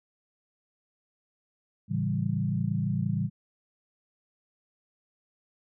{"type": "chord", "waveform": "sine", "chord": "A dominant seventh", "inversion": "none", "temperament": "equal", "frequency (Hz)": [110, 138.59, 164.81, 196], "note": ["A2", "C#3", "E3", "G3"], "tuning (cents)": [0, 0, 0, 0], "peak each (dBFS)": -31, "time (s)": [1.88, 3.3], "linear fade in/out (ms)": 50, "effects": []}